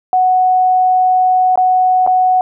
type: tone with dropouts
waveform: sine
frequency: 740 Hz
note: F#5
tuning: in tune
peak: -8 dBFS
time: 0.13-2.41 s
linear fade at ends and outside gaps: 1 ms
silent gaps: 1.557-1.575 / 2.065-2.074 s
effects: none